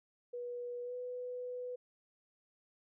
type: tone with pitch glide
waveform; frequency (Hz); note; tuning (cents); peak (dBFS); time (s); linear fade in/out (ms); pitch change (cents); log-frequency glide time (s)
sine; 486 to 496.2; B4 to B4; -28 to +8; -39; 0.33-1.76; 10; +36; 0.83-0.94
effects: none